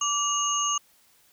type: tone cluster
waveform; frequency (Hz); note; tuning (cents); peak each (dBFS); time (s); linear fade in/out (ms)
sine; 1161 / 2866 / 6360 / 6640; D6 / F7 / G8 / G#8; -20 / +44 / +24 / -1; -27 / -30 / -29 / -30; 0.01-0.78; 5
effects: white hiss -61 dBFS RMS until 1.32 s